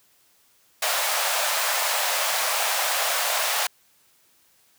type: high-pass noise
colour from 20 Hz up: pink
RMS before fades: -24 dBFS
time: 0.82-3.67 s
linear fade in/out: 5 ms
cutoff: 570 Hz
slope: 48 dB/octave
effects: white hiss -61 dBFS RMS until 4.78 s + high-pass 60 Hz 12 dB/octave